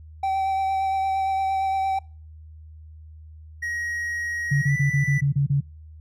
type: tone with vibrato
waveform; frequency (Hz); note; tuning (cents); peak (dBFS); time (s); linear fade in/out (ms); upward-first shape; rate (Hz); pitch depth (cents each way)
triangle; 772; G5; -27; -19; 0.23-1.99; 5; triangle; 8.7; 17
type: tone with pitch glide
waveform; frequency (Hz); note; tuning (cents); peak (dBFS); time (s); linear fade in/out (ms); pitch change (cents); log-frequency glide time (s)
triangle; 1892 to 1976.9; A#6 to B6; +25 to +1; -24; 3.62-5.21; 10; +76; 4.63-4.72
type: tone bursts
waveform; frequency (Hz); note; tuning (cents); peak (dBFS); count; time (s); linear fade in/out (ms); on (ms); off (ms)
sine; 140.7; C#3; +26; -17; 8; 4.51-5.607; 10; 110; 31
effects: noise-tail reverb RT60 0.4 s tail -26 dB re dry + added 78 Hz sine -41 dBFS peak until 6 s